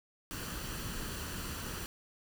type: noise with comb filter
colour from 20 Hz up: pink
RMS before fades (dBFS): -40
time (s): 0.31-1.86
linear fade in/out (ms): 0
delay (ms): 0.68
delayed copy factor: +0.5
effects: none